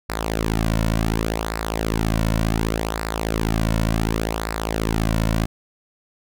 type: tone with flanger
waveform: sawtooth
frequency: 54.9 Hz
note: A1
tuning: 3 cents flat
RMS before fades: -22 dBFS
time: 0.09-5.46 s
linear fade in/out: 10 ms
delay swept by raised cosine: 0.31 to 2.51 ms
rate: 0.68 Hz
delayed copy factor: -0.7
effects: none